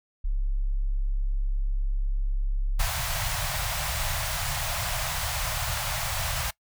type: tone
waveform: sine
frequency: 34.08 Hz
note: C#1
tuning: 29 cents flat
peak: -23 dBFS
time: 0.24-2.87 s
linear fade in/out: 10 ms
type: band-stop noise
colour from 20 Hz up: pink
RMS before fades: -29 dBFS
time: 2.79-6.51 s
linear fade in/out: 10 ms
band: 150 to 600 Hz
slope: 48 dB/octave
effects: noise-tail reverb RT60 0.1 s tail -22 dB re dry